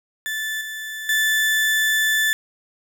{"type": "tone with level steps", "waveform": "35% pulse", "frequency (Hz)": 1752, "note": "A6", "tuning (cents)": -8, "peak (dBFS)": [-22, -27, -15], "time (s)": [0.26, 2.33], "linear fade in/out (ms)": 0, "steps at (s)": [0.61, 1.09], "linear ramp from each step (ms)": 2, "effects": []}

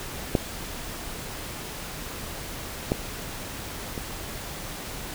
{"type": "clicks", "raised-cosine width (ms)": 2, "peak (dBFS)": [-6, -8, -19], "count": 3, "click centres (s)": [0.352, 2.919, 3.978], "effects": ["pink hiss -36 dBFS RMS until 5.14 s"]}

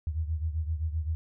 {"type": "beating tone pair", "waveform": "sine", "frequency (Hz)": [77.78, 85.48], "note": ["D#2", "F2"], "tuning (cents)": [0, -37], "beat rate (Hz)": 7.7, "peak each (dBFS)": [-29, -34], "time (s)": [0.07, 1.15], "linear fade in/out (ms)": 0, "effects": []}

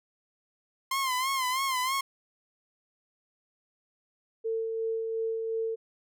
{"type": "tone with vibrato", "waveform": "sawtooth", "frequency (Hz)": 1046.5, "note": "C6", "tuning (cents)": 0, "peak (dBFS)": -23, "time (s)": [0.91, 2.01], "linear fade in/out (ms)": 5, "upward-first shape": "sine", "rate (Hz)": 3.1, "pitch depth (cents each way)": 79}
{"type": "tone with tremolo", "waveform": "sine", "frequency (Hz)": 450, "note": "A4", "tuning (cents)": 39, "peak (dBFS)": -27, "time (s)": [4.44, 5.76], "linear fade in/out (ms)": 20, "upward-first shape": "sine", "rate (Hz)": 2.8, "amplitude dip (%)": 30}
{"effects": []}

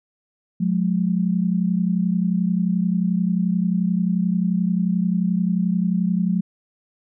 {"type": "tone pair together", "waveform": "sine", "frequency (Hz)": [179.42, 210.8], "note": ["F3", "G#3"], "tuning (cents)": [47, 26], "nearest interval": "minor third", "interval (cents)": 279, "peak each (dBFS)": [-19, -22], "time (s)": [0.6, 6.41], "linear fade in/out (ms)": 10, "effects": []}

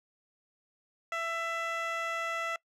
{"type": "tone with band-pass filter", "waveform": "15% pulse", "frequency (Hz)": 666, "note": "E5", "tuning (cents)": 18, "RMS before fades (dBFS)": -34, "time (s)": [1.12, 2.56], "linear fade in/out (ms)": 2, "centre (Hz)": 1500, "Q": 0.74, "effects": ["noise-tail reverb RT60 0.1 s tail -22 dB re dry"]}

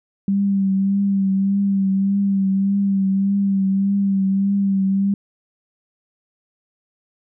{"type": "tone with vibrato", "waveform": "sine", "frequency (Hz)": 196, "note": "G3", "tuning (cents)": 0, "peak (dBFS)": -15, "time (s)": [0.28, 5.14], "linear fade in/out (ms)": 2, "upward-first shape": "triangle", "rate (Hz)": 1.7, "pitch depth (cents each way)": 38, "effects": []}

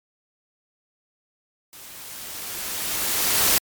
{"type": "noise with level ramp", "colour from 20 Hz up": "white", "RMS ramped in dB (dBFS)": [-43, -17], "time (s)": [1.73, 3.58], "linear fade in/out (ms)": 0, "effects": ["MP3 96 kbps"]}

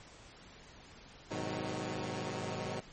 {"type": "chord", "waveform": "10% pulse", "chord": "G# minor seventh", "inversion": "none", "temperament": "equal with one note detuned", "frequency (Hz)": [103.83, 126.72, 155.56, 185], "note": ["G#2", "B2", "D#3", "F#3"], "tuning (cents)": [0, 45, 0, 0], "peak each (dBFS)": -34, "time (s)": [1.3, 2.81], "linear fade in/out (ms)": 20, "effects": ["pink hiss -55 dBFS RMS until 2.92 s", "MP3 32 kbps"]}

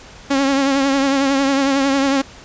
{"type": "tone with vibrato", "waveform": "sawtooth", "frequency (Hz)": 274, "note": "C#4", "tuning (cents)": -20, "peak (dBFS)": -10, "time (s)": [0.3, 2.22], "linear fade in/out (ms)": 10, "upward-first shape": "triangle", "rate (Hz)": 11, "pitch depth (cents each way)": 53, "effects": ["pink hiss -40 dBFS RMS until 2.44 s", "resampled to 16000 Hz"]}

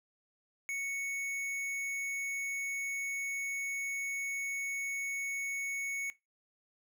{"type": "tone with tanh clipping", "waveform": "sine", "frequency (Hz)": 2217, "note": "C#7", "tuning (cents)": 0, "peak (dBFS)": -36, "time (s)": [0.69, 6.1], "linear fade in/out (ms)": 0, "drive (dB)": 15, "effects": ["noise-tail reverb RT60 0.2 s tail -18 dB re dry"]}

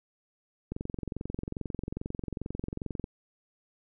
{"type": "click train", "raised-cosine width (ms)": 3, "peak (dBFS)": -21, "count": 53, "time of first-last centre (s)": [0.72, 3.041], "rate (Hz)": 22.4, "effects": []}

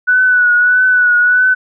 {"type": "tone with vibrato", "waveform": "sine", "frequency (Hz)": 1480, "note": "F#6", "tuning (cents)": 0, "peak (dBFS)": -7, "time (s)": [0.07, 1.55], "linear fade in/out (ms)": 20, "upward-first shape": "triangle", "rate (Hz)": 1.6, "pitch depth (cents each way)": 41, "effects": []}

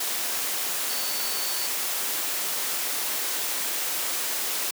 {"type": "tone in noise", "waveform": "sine", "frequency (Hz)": 4491, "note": "C#8", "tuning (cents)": 22, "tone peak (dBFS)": -34, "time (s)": [0.89, 1.67], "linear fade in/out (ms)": 5, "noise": "white", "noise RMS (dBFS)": -28, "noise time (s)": [0, 4.71], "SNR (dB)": -9, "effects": ["high-pass 300 Hz 12 dB/octave"]}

